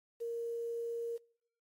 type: tone with quantisation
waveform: sine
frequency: 466.2 Hz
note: A#4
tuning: in tune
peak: -35 dBFS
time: 0.2-1.18 s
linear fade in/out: 20 ms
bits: 10
effects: noise-tail reverb RT60 0.7 s tail -25 dB re dry + MP3 64 kbps